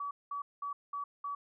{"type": "tone bursts", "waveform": "sine", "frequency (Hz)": 1141, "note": "C#6", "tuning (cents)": 50, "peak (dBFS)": -35, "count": 5, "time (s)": [0, 1.35], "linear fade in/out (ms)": 5, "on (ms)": 110, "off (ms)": 200, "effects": []}